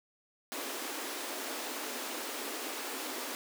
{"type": "high-pass noise", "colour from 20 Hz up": "pink", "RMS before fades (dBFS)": -39, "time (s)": [0.52, 3.35], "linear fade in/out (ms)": 0, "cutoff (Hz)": 240, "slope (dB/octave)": 96, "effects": []}